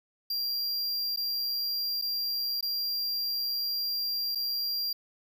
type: tone with dropouts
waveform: square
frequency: 4757 Hz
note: D8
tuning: 21 cents sharp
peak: -29 dBFS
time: 0.3-4.93 s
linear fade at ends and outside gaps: 5 ms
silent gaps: 1.162-1.172 / 2.015-2.021 / 2.61-2.626 / 4.35-4.355 s
effects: none